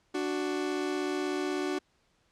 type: tone pair together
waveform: 40% pulse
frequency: 293.7 / 370 Hz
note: D4 / F#4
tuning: 0 / 0 cents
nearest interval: major third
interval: 400 cents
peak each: -32 / -31 dBFS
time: 0.14-1.79 s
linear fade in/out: 10 ms
effects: pink hiss -70 dBFS RMS until 2.31 s + low-pass 7000 Hz 12 dB/octave